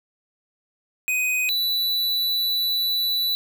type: tone pair in turn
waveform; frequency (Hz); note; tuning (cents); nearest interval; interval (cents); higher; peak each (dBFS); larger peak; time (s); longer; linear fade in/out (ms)
square; 2500 / 3961; D#7 / B7; +8 / +4; minor sixth; 796; second; -21; neither; 1.08-1.49 / 1.49-3.35; second; 0
effects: none